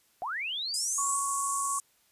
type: linear sweep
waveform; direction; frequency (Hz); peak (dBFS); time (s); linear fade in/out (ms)
sine; up; 659.3 to 8372; -31; 0.22-1.19; 0
type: band-pass noise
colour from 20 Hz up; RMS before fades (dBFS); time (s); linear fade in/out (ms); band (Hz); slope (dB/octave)
pink; -34; 0.74-1.8; 0; 7200 to 9600; 48
type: tone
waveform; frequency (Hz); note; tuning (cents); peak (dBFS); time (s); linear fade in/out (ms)
sine; 1111; C#6; +4; -30; 0.98-1.79; 5
effects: white hiss -67 dBFS RMS until 2.11 s + resampled to 32000 Hz